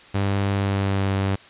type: tone with pitch glide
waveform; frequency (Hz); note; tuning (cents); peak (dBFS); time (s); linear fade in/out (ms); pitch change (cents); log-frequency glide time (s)
sawtooth; 99.2 to 97.44; G2 to G2; +21 to -10; -16; 0.14-1.36; 10; -31; 0.56-1.07
effects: white hiss -47 dBFS RMS until 1.49 s + resampled to 8000 Hz